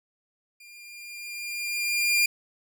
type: tone with level ramp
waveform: sawtooth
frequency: 2402 Hz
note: D7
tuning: 38 cents sharp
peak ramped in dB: -44 to -15 dBFS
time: 0.6-2.26 s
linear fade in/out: 5 ms
effects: none